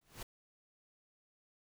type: noise with exponential growth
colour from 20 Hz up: pink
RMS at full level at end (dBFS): -42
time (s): 0.01-0.23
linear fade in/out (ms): 5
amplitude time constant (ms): 47
effects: none